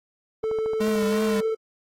triangle tone with pitch glide, 440 to 443.1 Hz, A4 to A4, 0 to +12 cents, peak -21 dBFS, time 0.43-1.55 s, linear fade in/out 10 ms, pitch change +12 cents, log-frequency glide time 1.2-1.28 s
click train, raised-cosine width 1 ms, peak -22 dBFS, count 9, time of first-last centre 0.44-1.028 s, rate 13.6 Hz
square tone with vibrato, 207.7 Hz, G#3, in tune, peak -24 dBFS, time 0.8-1.41 s, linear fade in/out 10 ms, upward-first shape triangle, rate 2.9 Hz, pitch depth 60 cents each way
effects AAC 48 kbps

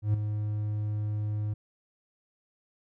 triangle tone with ADSR envelope, 105.5 Hz, G#2, 28 cents sharp, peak -18 dBFS, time 0.02-1.54 s, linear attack 120 ms, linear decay 7 ms, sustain -8 dB, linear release 9 ms, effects none

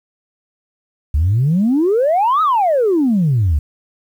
sine exponential two-way sweep, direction up then down, 68.3 to 1310 to 68.3 Hz, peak -10 dBFS, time 1.14-3.59 s, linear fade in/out 5 ms, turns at 2.42 s, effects tanh soft clip ceiling -8 dBFS + 8-bit

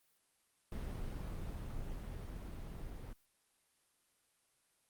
brown noise with level ramp, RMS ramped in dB -41 to -46 dBFS, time 0.72-3.13 s, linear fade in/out 0 ms, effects white hiss -75 dBFS RMS until 4.89 s + Opus 32 kbps

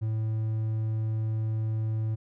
triangle tone, 110 Hz, A2, in tune, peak -24 dBFS, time 0.01-2.16 s, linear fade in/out 20 ms, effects none

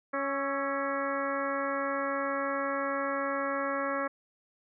harmonic tone with a mistuned harmonic, 277.2 Hz, C#4, in tune, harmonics 1 / 2 / 3 / 4 / 5 / 6 / 7 / 8, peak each -37 / -33 / -43 / -35 / -37 / -38 / -42 / -45 dBFS, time 0.13-4.08 s, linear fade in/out 10 ms, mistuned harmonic 5, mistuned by -59 cents, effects none

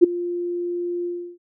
sine tone with ADSR envelope, 349.9 Hz, F4, 3 cents sharp, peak -4 dBFS, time 0.01-1.38 s, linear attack 27 ms, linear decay 11 ms, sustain -19 dB, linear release 330 ms, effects none

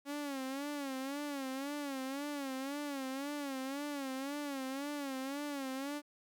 sawtooth tone with vibrato, 277.2 Hz, C#4, in tune, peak -34 dBFS, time 0.05-6.02 s, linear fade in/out 50 ms, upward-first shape sine, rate 1.9 Hz, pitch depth 100 cents each way, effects 12-bit

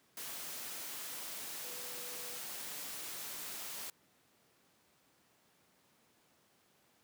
sine tone in noise, 491.1 Hz, B4, 10 cents flat, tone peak -54 dBFS, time 1.64-2.38 s, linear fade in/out 2 ms, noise white, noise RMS -44 dBFS, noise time 0.17-3.9 s, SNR -13 dB, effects pink hiss -70 dBFS RMS until 7.03 s + high-pass 150 Hz 12 dB/octave

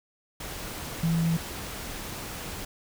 sine tone in noise, 165.6 Hz, E3, 8 cents sharp, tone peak -22 dBFS, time 1.03-1.37 s, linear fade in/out 5 ms, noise pink, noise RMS -37 dBFS, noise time 0.4-2.65 s, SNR +12 dB, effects none

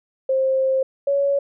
sine tone pair in turn, 529 / 560.5 Hz, C5 / C#5, +19 / +19 cents, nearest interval minor second, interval 100 cents, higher second, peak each -16 dBFS, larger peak neither, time 0.29-0.83 / 1.07-1.39 s, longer first, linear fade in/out 5 ms, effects none

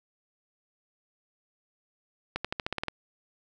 accelerating click train, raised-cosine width 0.3 ms, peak -14 dBFS, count 9, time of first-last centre 2.36-2.883 s, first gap 86 ms, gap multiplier 0.92, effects none

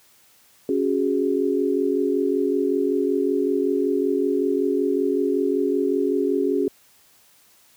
sine chord, C# suspended fourth, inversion none, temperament equal, 277.2 / 370 / 415.3 Hz, C#4 / F#4 / G#4, 0 / 0 / 0 cents, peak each -23 dBFS, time 0.69-6.68 s, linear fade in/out 2 ms, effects white hiss -56 dBFS RMS until 7.76 s + high-pass 60 Hz 12 dB/octave

